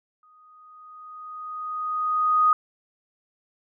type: tone with exponential growth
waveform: sine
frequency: 1244.5 Hz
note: D#6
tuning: in tune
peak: -14 dBFS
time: 0.23-2.53 s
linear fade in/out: 2 ms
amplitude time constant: 500 ms
effects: none